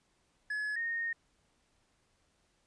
triangle / sine tone pair in turn, 1700 / 1848.4 Hz, G#6 / A#6, +40 / -15 cents, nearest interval minor second, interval 145 cents, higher second, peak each -31 / -32 dBFS, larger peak first, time 0.5-0.76 / 0.76-1.13 s, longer second, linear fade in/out 5 ms, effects pink hiss -73 dBFS RMS until 2.66 s + resampled to 22050 Hz

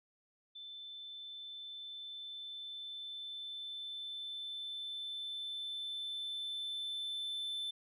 sine tone with level ramp, 3530 Hz, A7, 5 cents sharp, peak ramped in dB -46 to -34 dBFS, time 0.55-7.71 s, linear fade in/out 10 ms, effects tanh soft clip ceiling -36 dBFS

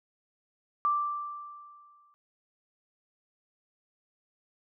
sine tone with exponential decay, 1174.7 Hz, D6, in tune, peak -22 dBFS, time 0.85-2.14 s, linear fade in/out 0 ms, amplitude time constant 280 ms, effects none

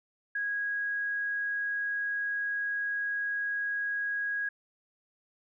sine tone, 1650 Hz, G#6, 12 cents flat, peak -29 dBFS, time 0.35-4.49 s, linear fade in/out 5 ms, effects none

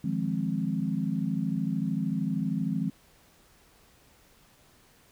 sine chord, F minor seventh, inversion third, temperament equal with one note detuned, 154.49 / 174.61 / 207.7 / 261.6 Hz, Eb3 / F3 / Ab3 / C4, -12 / 0 / 0 / 0 cents, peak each -33 / -31 / -31 / -33 dBFS, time 0.04-2.9 s, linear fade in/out 5 ms, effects pink hiss -60 dBFS RMS until 5.11 s

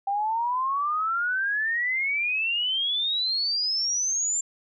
sine exponential sweep, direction up, 784 to 7360 Hz, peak -23 dBFS, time 0.07-4.41 s, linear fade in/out 5 ms, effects none

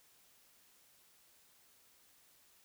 silence, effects white hiss -67 dBFS RMS until 2.64 s

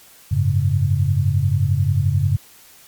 sine chord, F# suspended second, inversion none, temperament equal, 92.5 / 103.83 / 138.59 Hz, F#2 / G#2 / C#3, 0 / 0 / 0 cents, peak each -19 dBFS, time 0.31-2.37 s, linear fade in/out 10 ms, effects white hiss -47 dBFS RMS until 2.87 s + MP3 96 kbps

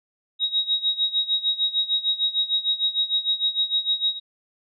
sine tone with tremolo, 3796 Hz, A#7, 31 cents sharp, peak -17 dBFS, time 0.39-4.2 s, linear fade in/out 50 ms, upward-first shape sine, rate 6.6 Hz, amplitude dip 85%, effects none

